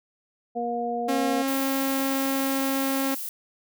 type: harmonic tone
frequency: 237.4 Hz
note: A#3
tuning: 32 cents sharp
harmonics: 1 / 2 / 3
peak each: -32 / -30 / -28 dBFS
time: 0.55-1.43 s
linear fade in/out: 20 ms
type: tone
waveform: sawtooth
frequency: 270.4 Hz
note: C#4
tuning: 43 cents flat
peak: -20 dBFS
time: 1.08-3.15 s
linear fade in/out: 10 ms
type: noise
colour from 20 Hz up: violet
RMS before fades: -33 dBFS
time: 1.48-3.29 s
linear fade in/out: 0 ms
effects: none